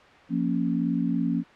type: chord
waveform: sine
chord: Bb minor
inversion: second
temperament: equal with one note detuned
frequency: 174.61 / 233.1 / 276.4 Hz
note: F3 / Bb3 / Db4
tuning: 0 / 0 / -5 cents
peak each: -27 dBFS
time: 0.29-1.44 s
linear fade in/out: 50 ms
effects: white hiss -50 dBFS RMS until 1.55 s + low-pass 2000 Hz 12 dB/octave